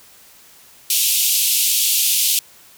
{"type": "band-pass noise", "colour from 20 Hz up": "white", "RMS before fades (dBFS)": -17, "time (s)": [0.9, 2.39], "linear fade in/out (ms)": 2, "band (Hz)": [2600, 16000], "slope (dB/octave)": 48, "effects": ["white hiss -47 dBFS RMS until 2.77 s"]}